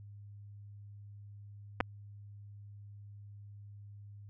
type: clicks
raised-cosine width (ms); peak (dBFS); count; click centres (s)
0.5; -15; 2; 1.804 / 1.808
effects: added 102 Hz sine -48 dBFS peak until 4.29 s